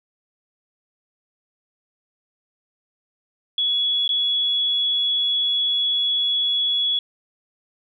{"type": "tone with dropouts", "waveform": "sine", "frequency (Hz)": 3376, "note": "G#7", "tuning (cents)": 28, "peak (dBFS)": -18, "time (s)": [3.58, 6.99], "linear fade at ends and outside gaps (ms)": 2, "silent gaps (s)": [4.078, 4.091], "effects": []}